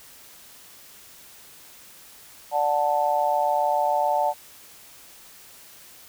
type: chord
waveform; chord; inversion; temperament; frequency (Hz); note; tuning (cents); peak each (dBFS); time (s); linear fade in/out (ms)
sine; D major; none; just; 587.3 / 734.2 / 881; D5 / F#5 / A5; 0 / -14 / +2; -25 / -24 / -23; 2.51-4.34; 50
effects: white hiss -48 dBFS RMS until 6.08 s